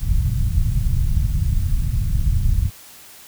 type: low-pass noise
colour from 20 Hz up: pink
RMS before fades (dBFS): -18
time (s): 0-2.71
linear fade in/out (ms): 50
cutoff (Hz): 130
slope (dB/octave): 24
effects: white hiss -43 dBFS RMS until 3.27 s